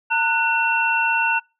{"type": "tone cluster", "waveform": "sine", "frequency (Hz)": [910, 1474, 2712], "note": ["A#5", "F#6", "E7"], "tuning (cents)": [-42, -7, 49], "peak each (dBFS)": -21, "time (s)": [0.1, 1.4], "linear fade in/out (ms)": 20, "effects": ["noise-tail reverb RT60 0.3 s tail -26 dB re dry"]}